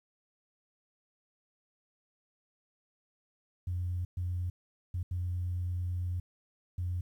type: tone bursts at uneven times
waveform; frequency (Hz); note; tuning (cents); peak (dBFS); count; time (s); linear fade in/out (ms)
sine; 89.1; F2; +35; -30; 5; 3.67-4.05 / 4.17-4.5 / 4.94-5.03 / 5.11-6.2 / 6.78-7.01; 5
effects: tanh soft clip ceiling -26 dBFS + 11-bit